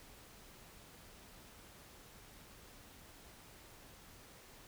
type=silence; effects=pink hiss -58 dBFS RMS until 4.67 s